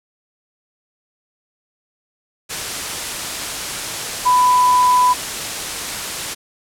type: tone in noise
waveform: sine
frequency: 996 Hz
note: B5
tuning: 14 cents sharp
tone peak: -10 dBFS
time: 4.25-5.14 s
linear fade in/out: 20 ms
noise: white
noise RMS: -24 dBFS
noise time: 2.49-6.35 s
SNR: +11 dB
effects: low-pass 10000 Hz 12 dB/octave